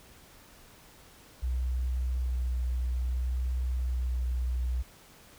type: tone with vibrato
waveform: sine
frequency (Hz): 62.4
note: B1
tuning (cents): +19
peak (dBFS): -26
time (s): 1.42-4.83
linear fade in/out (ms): 20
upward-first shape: sine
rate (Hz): 0.58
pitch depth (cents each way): 17
effects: tanh soft clip ceiling -23 dBFS + pink hiss -55 dBFS RMS until 5.38 s